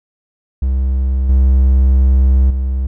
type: tone with level steps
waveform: triangle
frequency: 65.5 Hz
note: C2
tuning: 2 cents sharp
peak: -10 / -5 / -12 dBFS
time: 0.62-2.87 s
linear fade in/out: 5 ms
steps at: 1.29 / 2.5 s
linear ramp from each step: 5 ms
effects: none